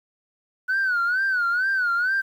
sine tone with vibrato, 1480 Hz, F#6, in tune, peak -18 dBFS, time 0.68-2.22 s, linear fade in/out 20 ms, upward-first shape sine, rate 2.2 Hz, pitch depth 120 cents each way, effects tanh soft clip ceiling -17 dBFS + 9-bit

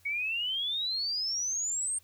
sine exponential sweep, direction up, 2217 to 8780 Hz, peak -29 dBFS, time 0.05-1.99 s, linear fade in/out 10 ms, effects added 89 Hz sine -64 dBFS peak until 2.03 s + white hiss -64 dBFS RMS until 2.03 s

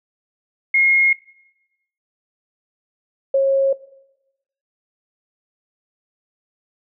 sine tone pair in turn, 2150 / 543.4 Hz, C7 / C#5, +47 / -35 cents, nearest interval 2 octaves, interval 2382 cents, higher first, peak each -12 dBFS, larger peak neither, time 0.74-1.13 / 3.34-3.73 s, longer neither, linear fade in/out 5 ms, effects noise-tail reverb RT60 0.9 s tail -19 dB re dry

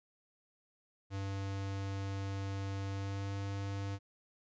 square tone with pitch glide, 98 to 99.08 Hz, G2 to G2, 0 to +19 cents, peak -37 dBFS, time 1.1-3.99 s, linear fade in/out 50 ms, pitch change +19 cents, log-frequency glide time 2.87-3.34 s, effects resampled to 16000 Hz

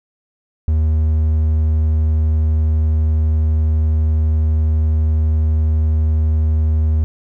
triangle tone, 78 Hz, D#2, 5 cents sharp, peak -10 dBFS, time 0.68-7.04 s, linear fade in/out 0 ms, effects none

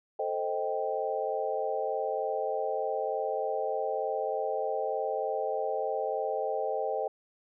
sine chord, A half-diminished seventh, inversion none, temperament equal, 440 / 523.3 / 622.3 / 784 Hz, A4 / C5 / Eb5 / G5, 0 / 0 / 0 / 0 cents, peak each -34 dBFS, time 0.19-7.08 s, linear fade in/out 5 ms, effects none

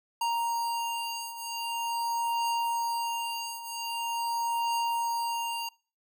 square beating tone pair, 932.3 / 932.74 Hz, A#5 / A#5, 0 / +1 cents, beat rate 0.44 Hz, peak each -35 / -31 dBFS, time 0.21-5.69 s, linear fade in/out 5 ms, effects noise-tail reverb RT60 0.4 s tail -25 dB re dry

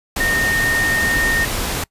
sine tone in noise, 1838 Hz, A#6, 25 cents flat, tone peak -16 dBFS, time 0.2-1.45 s, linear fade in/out 5 ms, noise pink, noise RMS -22 dBFS, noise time 0.16-1.84 s, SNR +3 dB, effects noise-tail reverb RT60 0.1 s tail -24 dB re dry + resampled to 32000 Hz

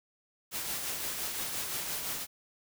white noise with tremolo, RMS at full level -34 dBFS, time 0.51-2.27 s, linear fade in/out 50 ms, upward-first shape triangle, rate 5.8 Hz, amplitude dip 40%, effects none

